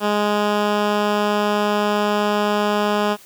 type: tone with low-pass filter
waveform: 10% pulse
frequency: 207.7 Hz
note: G#3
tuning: in tune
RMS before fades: -19 dBFS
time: 0-3.17 s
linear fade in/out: 50 ms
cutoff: 4900 Hz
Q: 0.54
effects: white hiss -46 dBFS RMS until 3.25 s + high-pass 100 Hz 12 dB/octave